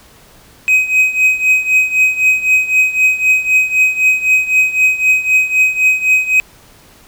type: tone with tremolo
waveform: triangle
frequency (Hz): 2523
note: D#7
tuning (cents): +23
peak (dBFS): -4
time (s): 0.68-6.4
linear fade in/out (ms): 0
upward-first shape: triangle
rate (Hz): 3.9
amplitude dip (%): 85
effects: pink hiss -44 dBFS RMS until 7.07 s